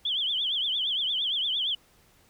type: tone with vibrato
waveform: sine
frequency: 3248 Hz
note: G#7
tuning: 39 cents flat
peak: -25 dBFS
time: 0.05-1.75 s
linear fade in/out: 5 ms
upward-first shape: triangle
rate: 8.7 Hz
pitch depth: 180 cents each way
effects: pink hiss -61 dBFS RMS until 2.29 s